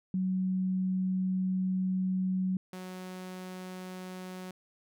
sine / sawtooth tone pair in turn, 186.6 / 184.35 Hz, F#3 / F#3, +15 / -6 cents, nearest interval unison, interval 21 cents, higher first, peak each -27 / -36 dBFS, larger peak first, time 0.14-2.57 / 2.73-4.51 s, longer first, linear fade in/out 2 ms, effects none

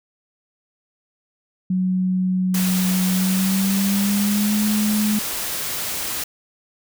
sine tone with pitch glide, 184.8 to 211.1 Hz, F#3 to G#3, -2 to +29 cents, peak -17 dBFS, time 1.7-5.19 s, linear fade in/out 5 ms, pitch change +231 cents, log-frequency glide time 3.12-4.62 s
white noise, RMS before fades -26 dBFS, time 2.54-6.24 s, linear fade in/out 5 ms
effects none

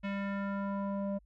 square tone with low-pass filter sweep, 198.6 Hz, G3, 23 cents sharp, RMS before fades -35 dBFS, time 0.03-1.19 s, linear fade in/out 20 ms, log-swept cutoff 2500 to 640 Hz, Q 2.2, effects added 50 Hz sine -60 dBFS peak until 1.25 s

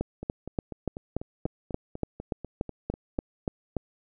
two click trains, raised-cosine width 2 ms, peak -23 / -14 dBFS, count 13 / 14, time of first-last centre 0.23-3.186 / 0.01-3.767 s, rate 4.06 / 3.46 Hz, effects none

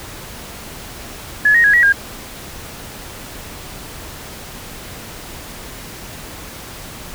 sine tone with pitch steps, 1701 / 1872 / 1662 / 1919 / 1616 Hz, G#6 / A#6 / G#6 / A#6 / G#6, +41 / +7 / +1 / +50 / -48 cents, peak -8 dBFS, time 1.45-1.925 s, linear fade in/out 5 ms, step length 95 ms, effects pink hiss -33 dBFS RMS until 7.14 s

